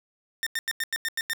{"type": "tone bursts", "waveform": "sawtooth", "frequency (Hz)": 1816, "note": "A#6", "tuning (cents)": -46, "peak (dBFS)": -22, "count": 8, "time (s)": [0.43, 1.333], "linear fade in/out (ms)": 0, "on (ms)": 35, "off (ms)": 89, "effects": []}